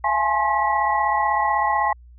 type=tone cluster; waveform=sine; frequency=678 / 833 / 869 / 1066 / 1944 Hz; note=E5 / G#5 / A5 / C6 / B6; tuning=+49 / +5 / -22 / +32 / -28 cents; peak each=-28 / -21 / -27 / -22 / -27 dBFS; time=0.04-1.93 s; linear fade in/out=5 ms; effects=added 60 Hz sine -43 dBFS peak until 2.18 s

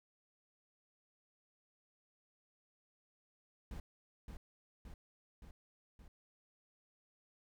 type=noise with echo; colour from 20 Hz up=brown; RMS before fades=-45 dBFS; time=3.71-3.8 s; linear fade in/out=2 ms; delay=570 ms; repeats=4; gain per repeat=-3 dB; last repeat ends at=6.08 s; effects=none

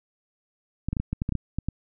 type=clicks; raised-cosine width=5 ms; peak=-14 dBFS; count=11; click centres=0.886 / 0.93 / 0.968 / 1 / 1.13 / 1.219 / 1.291 / 1.323 / 1.353 / 1.586 / 1.686 s; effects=none

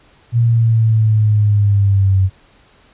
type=linear sweep; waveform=sine; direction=down; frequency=118.4 to 94 Hz; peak=-9 dBFS; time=0.32-2.3 s; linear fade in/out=50 ms; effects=pink hiss -50 dBFS RMS until 2.93 s + resampled to 8000 Hz

